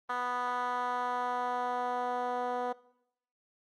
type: tone with band-pass filter sweep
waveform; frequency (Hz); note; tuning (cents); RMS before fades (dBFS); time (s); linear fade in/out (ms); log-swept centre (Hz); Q
10% pulse; 246.9; B3; 0; -33; 0.09-2.73; 10; 1200 to 610; 1.7
effects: noise-tail reverb RT60 0.8 s tail -21 dB re dry + Opus 32 kbps